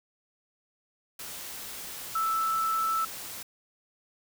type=tone in noise; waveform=sine; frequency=1318.5 Hz; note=E6; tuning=in tune; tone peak=-25 dBFS; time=2.15-3.05 s; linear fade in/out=5 ms; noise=white; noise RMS=-40 dBFS; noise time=1.19-3.43 s; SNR=+12 dB; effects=none